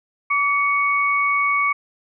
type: tone pair together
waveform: sine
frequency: 1147.1 / 2225 Hz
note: D6 / C#7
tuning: -41 / +6 cents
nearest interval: major seventh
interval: 1147 cents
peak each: -19 dBFS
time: 0.3-1.73 s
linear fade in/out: 10 ms
effects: none